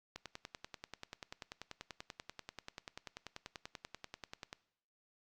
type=click train; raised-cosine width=0.2 ms; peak=-27 dBFS; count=46; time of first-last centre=0.16-4.529 s; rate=10.3 Hz; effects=noise-tail reverb RT60 0.7 s tail -20 dB re dry + Opus 48 kbps